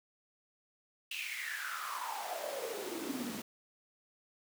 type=noise with high-pass filter sweep; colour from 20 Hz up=pink; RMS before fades=-40 dBFS; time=1.11-3.42 s; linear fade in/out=5 ms; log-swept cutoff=2800 to 200 Hz; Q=8.1; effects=none